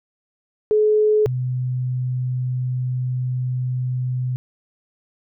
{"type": "tone pair in turn", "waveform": "sine", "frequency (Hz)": [426.6, 126.54], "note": ["G#4", "B2"], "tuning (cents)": [46, 43], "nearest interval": "octave + major sixth", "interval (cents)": 2103, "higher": "first", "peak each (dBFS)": [-13, -20], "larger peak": "first", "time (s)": [[0.71, 1.26], [1.26, 4.36]], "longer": "second", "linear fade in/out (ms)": 0, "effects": []}